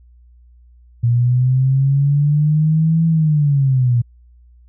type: linear two-way sweep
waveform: sine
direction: up then down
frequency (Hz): 117.5 to 164.81 to 117.5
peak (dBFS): -11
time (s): 1.03-4.02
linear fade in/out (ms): 10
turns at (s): 3.06
effects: added 60 Hz sine -44 dBFS peak until 4.68 s